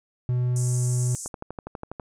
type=tone; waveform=triangle; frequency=124 Hz; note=B2; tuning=7 cents sharp; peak=-19 dBFS; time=0.29-1.15 s; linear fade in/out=0 ms
type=band-pass noise; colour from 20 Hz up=pink; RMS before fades=-36 dBFS; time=0.56-1.28 s; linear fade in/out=2 ms; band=6300 to 9600 Hz; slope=48 dB/octave
type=click train; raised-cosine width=1 ms; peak=-20 dBFS; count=10; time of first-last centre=1.26-1.998 s; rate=12.2 Hz
effects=none